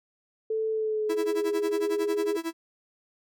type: tone with pitch glide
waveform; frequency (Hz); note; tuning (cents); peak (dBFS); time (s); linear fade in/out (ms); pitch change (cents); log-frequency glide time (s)
sine; 440 to 412.9; A4 to G#4; 0 to -10; -25; 0.5-2.37; 5; -110; 0.71-1.48
type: tone with tremolo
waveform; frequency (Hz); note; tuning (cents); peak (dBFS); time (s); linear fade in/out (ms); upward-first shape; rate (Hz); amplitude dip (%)
45% pulse; 329.6; E4; 0; -27; 1.09-2.53; 10; sine; 11; 95
effects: none